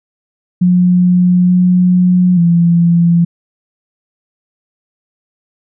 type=tone with pitch steps; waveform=sine; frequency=179.4 / 180.6 / 170.5 Hz; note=F3 / F#3 / F3; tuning=+47 / -42 / -41 cents; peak=-6 dBFS; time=0.61-3.25 s; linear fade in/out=10 ms; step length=880 ms; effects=none